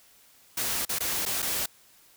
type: noise with dropouts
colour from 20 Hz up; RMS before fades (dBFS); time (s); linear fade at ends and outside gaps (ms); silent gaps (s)
white; -29; 0.57-1.66; 5; 0.852-0.892 / 0.987-1.004 / 1.254-1.26 / 1.421-1.425
effects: white hiss -58 dBFS RMS until 2.16 s